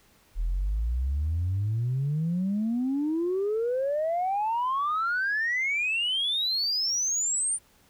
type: exponential sweep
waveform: sine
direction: up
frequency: 38.89 to 9270 Hz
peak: -23 dBFS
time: 0.35-7.59 s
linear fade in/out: 50 ms
effects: tanh soft clip ceiling -21 dBFS + pink hiss -61 dBFS RMS until 7.89 s

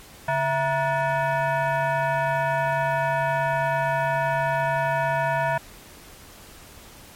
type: tone with frequency modulation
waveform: sine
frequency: 142 Hz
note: C#3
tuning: 42 cents sharp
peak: -20 dBFS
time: 0.28-5.58 s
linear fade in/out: 5 ms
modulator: 804 Hz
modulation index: 1.8
effects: pink hiss -46 dBFS RMS until 7.15 s + MP3 64 kbps

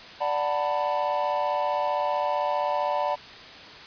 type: chord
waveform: triangle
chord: B minor seventh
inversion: first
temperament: equal with one note detuned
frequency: 587.3 / 740 / 892.3 / 987.8 Hz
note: D5 / F#5 / A5 / B5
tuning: 0 / 0 / +24 / 0 cents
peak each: -26 / -28 / -27 / -28 dBFS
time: 0.2-3.16 s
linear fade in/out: 20 ms
effects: white hiss -43 dBFS RMS until 3.86 s + resampled to 11025 Hz

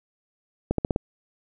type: accelerating click train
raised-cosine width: 2 ms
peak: -9 dBFS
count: 5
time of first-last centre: 0.71-0.961 s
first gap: 73 ms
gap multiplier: 0.9
effects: none

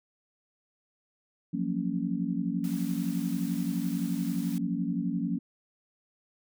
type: chord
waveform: sine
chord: Gb major seventh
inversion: third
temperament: just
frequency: 173.43 / 185 / 231.2 / 277.5 Hz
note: F3 / Gb3 / Bb3 / Db4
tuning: -12 / 0 / -14 / +2 cents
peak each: -33 dBFS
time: 1.53-5.39 s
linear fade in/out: 10 ms
type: noise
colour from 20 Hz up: white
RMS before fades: -47 dBFS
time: 2.64-4.58 s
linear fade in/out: 0 ms
effects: none

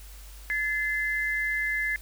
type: tone pair together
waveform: sine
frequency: 1725.6 / 2063 Hz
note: A6 / C7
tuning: -34 / -25 cents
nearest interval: minor third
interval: 309 cents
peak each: -28 dBFS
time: 0.5-1.96 s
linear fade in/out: 0 ms
effects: added 50 Hz sine -43 dBFS peak until 2.01 s + white hiss -51 dBFS RMS until 2.01 s

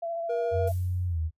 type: tone with vibrato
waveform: sine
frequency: 673 Hz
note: E5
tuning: 36 cents sharp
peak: -29 dBFS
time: 0.02-0.72 s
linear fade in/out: 10 ms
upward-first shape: square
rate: 14 Hz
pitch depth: 15 cents each way
type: tone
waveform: triangle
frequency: 476 Hz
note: A#4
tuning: 36 cents sharp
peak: -25 dBFS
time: 0.29-0.69 s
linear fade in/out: 10 ms
type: tone with pitch glide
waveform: sine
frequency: 90.2 to 79.9 Hz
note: F#2 to D#2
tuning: -44 to +47 cents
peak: -26 dBFS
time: 0.51-1.31 s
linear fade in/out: 50 ms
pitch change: -209 cents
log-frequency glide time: 1.07-1.2 s
type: noise with exponential decay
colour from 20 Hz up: violet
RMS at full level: -42 dBFS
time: 0.67-1.27 s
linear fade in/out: 5 ms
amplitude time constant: 130 ms
effects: noise-tail reverb RT60 0.1 s tail -23 dB re dry + resampled to 32000 Hz

